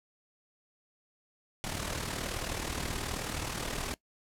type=noise with amplitude modulation; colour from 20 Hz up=pink; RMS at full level=-33 dBFS; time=1.64-3.94 s; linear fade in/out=0 ms; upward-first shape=sine; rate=38.8 Hz; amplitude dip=60%; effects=noise-tail reverb RT60 0.1 s tail -20 dB re dry + low-pass 11000 Hz 12 dB/octave